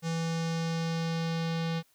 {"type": "tone with low-pass filter sweep", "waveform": "square", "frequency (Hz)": 164.81, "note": "E3", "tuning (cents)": 0, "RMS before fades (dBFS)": -31, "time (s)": [0.02, 1.83], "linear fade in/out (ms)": 50, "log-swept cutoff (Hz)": [6500, 4100], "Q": 1.9, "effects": ["white hiss -67 dBFS RMS until 1.94 s"]}